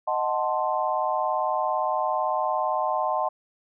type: chord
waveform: sine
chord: D# diminished seventh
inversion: none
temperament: equal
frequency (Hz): 622.3 / 740 / 880 / 1046.5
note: D#5 / F#5 / A5 / C6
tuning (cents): 0 / 0 / 0 / 0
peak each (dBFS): -28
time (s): 0.07-3.29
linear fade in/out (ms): 10
effects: none